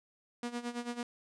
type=tone with tremolo; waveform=sawtooth; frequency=240 Hz; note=B3; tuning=49 cents flat; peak=-30 dBFS; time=0.43-1.03 s; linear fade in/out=2 ms; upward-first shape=sine; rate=9.1 Hz; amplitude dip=80%; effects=resampled to 22050 Hz